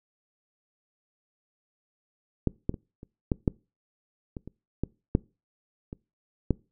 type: clicks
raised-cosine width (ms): 3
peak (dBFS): -10 / -12 / -23 / -30 / -11 / -9 / -23 / -27 / -14 / -7 / -24 / -9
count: 12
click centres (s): 2.473 / 2.694 / 2.742 / 3.031 / 3.318 / 3.478 / 4.368 / 4.476 / 4.836 / 5.151 / 5.929 / 6.507
effects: noise-tail reverb RT60 0.3 s tail -24 dB re dry